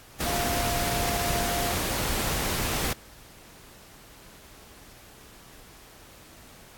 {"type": "tone in noise", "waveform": "sine", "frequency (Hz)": 698.5, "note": "F5", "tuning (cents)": 0, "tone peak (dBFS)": -30, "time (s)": [0.25, 1.73], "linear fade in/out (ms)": 5, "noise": "pink", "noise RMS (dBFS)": -28, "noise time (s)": [0.2, 2.93], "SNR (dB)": -5, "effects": ["pink hiss -50 dBFS RMS until 6.77 s", "AAC 64 kbps"]}